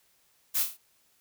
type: noise with echo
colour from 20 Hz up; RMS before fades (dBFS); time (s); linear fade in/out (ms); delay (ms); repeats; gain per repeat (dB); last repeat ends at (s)
blue; -27; 0.54-0.64; 20; 27; 5; -5; 0.775
effects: white hiss -67 dBFS RMS until 1.2 s